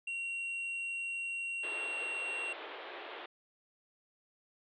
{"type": "tone", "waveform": "triangle", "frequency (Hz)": 2746, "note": "F7", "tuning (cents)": -30, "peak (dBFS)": -34, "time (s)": [0.07, 2.53], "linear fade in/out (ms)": 5}
{"type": "band-pass noise", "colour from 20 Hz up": "pink", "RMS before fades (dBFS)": -46, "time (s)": [1.63, 3.26], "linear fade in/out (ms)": 5, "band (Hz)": [340, 3600], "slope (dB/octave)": 48}
{"effects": ["resampled to 24000 Hz"]}